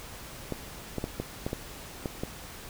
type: clicks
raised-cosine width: 2 ms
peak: -17 dBFS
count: 8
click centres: 0.523 / 0.983 / 1.041 / 1.2 / 1.465 / 1.531 / 2.058 / 2.235 s
effects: pink hiss -44 dBFS RMS until 2.69 s